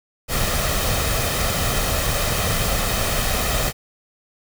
pink noise with comb filter, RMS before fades -21 dBFS, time 0.28-3.73 s, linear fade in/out 50 ms, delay 1.6 ms, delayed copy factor +0.5, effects none

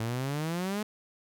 sawtooth exponential sweep, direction up, 110 to 216 Hz, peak -26 dBFS, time 0-0.83 s, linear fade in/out 5 ms, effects none

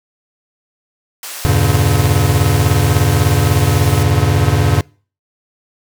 white band-pass noise, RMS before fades -28 dBFS, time 1.23-4.03 s, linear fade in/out 2 ms, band 540 to 14000 Hz, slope 12 dB/octave
square chord, E diminished seventh, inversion none, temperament just, 82.41 / 98.89 / 118.67 / 142.4 Hz, E2 / G2 / Bb2 / Db3, 0 / +16 / +31 / +47 cents, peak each -18 / -15 / -19 / -16 dBFS, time 1.45-4.81 s, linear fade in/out 0 ms
effects noise-tail reverb RT60 0.4 s tail -25 dB re dry

